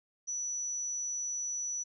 sine tone, 5920 Hz, F#8, in tune, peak -33 dBFS, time 0.27-1.84 s, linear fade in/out 20 ms, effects none

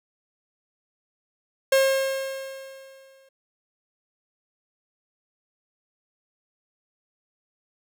45% pulse tone with exponential decay, 537 Hz, C5, 45 cents sharp, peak -15 dBFS, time 1.72-3.29 s, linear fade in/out 5 ms, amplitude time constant 340 ms, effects none

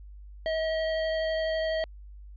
square tone with vibrato, 639 Hz, D#5, 46 cents sharp, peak -27 dBFS, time 0.46-1.84 s, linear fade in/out 0 ms, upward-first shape triangle, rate 12 Hz, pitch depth 10 cents each way, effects added 50 Hz sine -43 dBFS peak until 2.36 s + resampled to 11025 Hz

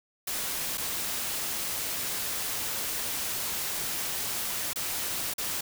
white noise with dropouts, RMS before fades -32 dBFS, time 0.27-5.61 s, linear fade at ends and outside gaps 5 ms, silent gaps 0.775-0.779 / 4.733-4.758 / 5.338-5.381 s, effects none

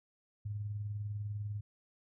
sine tone with tremolo, 103.83 Hz, G#2, in tune, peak -34 dBFS, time 0.45-1.61 s, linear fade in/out 10 ms, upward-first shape sine, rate 20 Hz, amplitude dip 45%, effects none

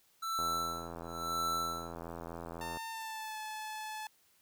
square tone with tremolo, 1331 Hz, E6, 16 cents sharp, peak -32 dBFS, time 0.22-1.95 s, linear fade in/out 10 ms, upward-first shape sine, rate 0.99 Hz, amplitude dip 100%
click train, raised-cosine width 1 ms, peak -29 dBFS, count 201, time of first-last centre 0.39-2.771 s, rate 84 Hz
sawtooth tone with pitch glide, 900 to 863.3 Hz, A5 to A5, +39 to -33 cents, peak -36 dBFS, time 2.61-4.07 s, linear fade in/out 2 ms, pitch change -72 cents, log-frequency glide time 2.91-3.38 s
effects white hiss -69 dBFS RMS until 4.41 s

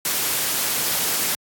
white noise, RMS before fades -22 dBFS, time 0.05-1.35 s, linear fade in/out 2 ms, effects high-pass 100 Hz 12 dB/octave + AAC 64 kbps

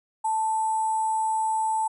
sine tone with sample-and-hold, 880 Hz, A5, in tune, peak -22 dBFS, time 0.24-1.88 s, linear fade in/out 10 ms, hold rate 8820 Hz, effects resampled to 32000 Hz

